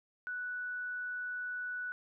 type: tone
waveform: sine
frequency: 1480 Hz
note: F#6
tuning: in tune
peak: -36 dBFS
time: 0.27-1.92 s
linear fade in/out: 0 ms
effects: none